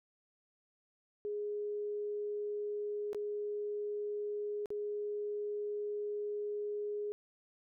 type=tone with dropouts; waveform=sine; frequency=415.3 Hz; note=G#4; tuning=in tune; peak=-35 dBFS; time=1.25-7.12 s; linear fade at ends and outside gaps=0 ms; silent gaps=3.131-3.147 / 4.658-4.704 s; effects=none